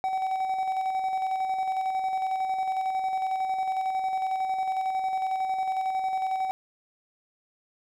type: tone with tremolo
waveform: triangle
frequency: 760 Hz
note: F#5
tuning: 46 cents sharp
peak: -22 dBFS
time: 0.04-6.51 s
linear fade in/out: 0 ms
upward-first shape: square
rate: 11 Hz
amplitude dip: 35%
effects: none